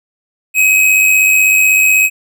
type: tone with amplitude modulation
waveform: square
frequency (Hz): 2538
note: D#7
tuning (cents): +34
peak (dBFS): -6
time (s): 0.54-2.1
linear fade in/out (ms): 50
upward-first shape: sine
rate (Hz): 96.1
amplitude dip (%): 40
effects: none